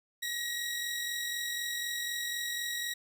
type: tone pair together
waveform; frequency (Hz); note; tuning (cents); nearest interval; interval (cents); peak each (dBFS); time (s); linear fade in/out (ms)
sawtooth; 1900 / 3844; A#6 / B7; +33 / -48; octave; 1219; -32 / -34; 0.22-2.94; 10
effects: none